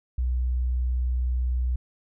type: tone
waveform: sine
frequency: 62.1 Hz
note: B1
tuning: 10 cents sharp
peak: -22 dBFS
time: 0.18-1.76 s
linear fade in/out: 5 ms
effects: none